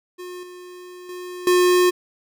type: tone with level steps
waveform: square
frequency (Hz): 359.9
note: F#4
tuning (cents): -48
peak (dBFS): -33 / -38 / -32 / -14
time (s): 0.18-1.91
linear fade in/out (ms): 20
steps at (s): 0.43 / 1.09 / 1.47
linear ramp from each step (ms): 2
effects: none